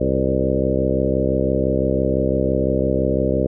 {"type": "harmonic tone with a mistuned harmonic", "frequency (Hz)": 65.9, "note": "C2", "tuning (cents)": 13, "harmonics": [1, 2, 3, 4, 5, 6, 7, 8, 9], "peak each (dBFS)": [-25, -25, -25, -25, -25, -25, -25, -25, -25], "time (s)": [0, 3.47], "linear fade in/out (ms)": 10, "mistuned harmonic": 8, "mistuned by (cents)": -26, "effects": []}